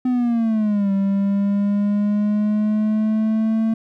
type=exponential two-way sweep; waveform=triangle; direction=down then up; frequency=254.9 to 195.5 to 223.7 Hz; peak=-14 dBFS; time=0.05-3.74 s; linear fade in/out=5 ms; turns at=0.92 s; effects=none